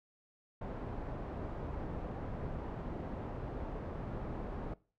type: low-pass noise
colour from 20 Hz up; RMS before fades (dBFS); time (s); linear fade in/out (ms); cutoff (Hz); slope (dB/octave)
pink; -41; 0.61-4.74; 5; 830; 12
effects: noise-tail reverb RT60 0.4 s tail -22 dB re dry